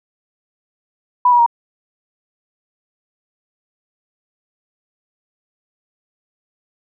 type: tone with pitch steps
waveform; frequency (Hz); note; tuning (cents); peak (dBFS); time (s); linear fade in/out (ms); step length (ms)
sine; 987.8 / 963.6 / 939.9; B5 / B5 / A#5; 0 / -43 / +14; -8; 1.25-1.463; 5; 71
effects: none